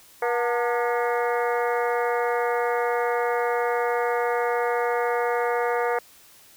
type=harmonic tone with a mistuned harmonic; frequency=240.2 Hz; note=B3; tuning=48 cents flat; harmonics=2 / 3 / 4 / 5 / 6 / 7 / 8 / 9; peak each=-24 / -28 / -30 / -32 / -34 / -35 / -36 / -37 dBFS; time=0.22-5.99 s; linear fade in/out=5 ms; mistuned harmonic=4; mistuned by=-100 cents; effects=white hiss -52 dBFS RMS until 6.56 s